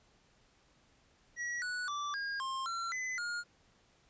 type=tone with pitch steps; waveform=square; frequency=1922 / 1474 / 1166 / 1624 / 1061 / 1361 / 2022 / 1423 Hz; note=B6 / F#6 / D6 / G#6 / C6 / F6 / B6 / F6; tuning=-48 / -7 / -13 / -39 / +24 / -45 / +40 / +32 cents; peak=-36 dBFS; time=1.36-3.44 s; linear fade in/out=50 ms; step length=260 ms; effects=pink hiss -68 dBFS RMS until 4.09 s + resampled to 16000 Hz